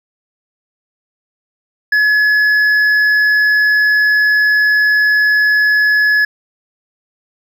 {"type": "tone with hard clipping", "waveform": "sine", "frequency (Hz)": 1700, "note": "G#6", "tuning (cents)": 40, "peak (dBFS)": -10, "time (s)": [1.92, 6.25], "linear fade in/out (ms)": 5, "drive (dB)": 4, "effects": []}